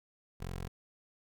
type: tone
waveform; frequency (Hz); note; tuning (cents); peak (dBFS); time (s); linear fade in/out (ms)
15% pulse; 44.4; F1; +29; -32; 0.4-0.68; 10
effects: none